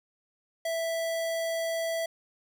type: tone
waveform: square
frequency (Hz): 659.3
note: E5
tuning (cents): 0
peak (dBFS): -29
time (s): 0.65-2.06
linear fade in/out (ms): 5
effects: none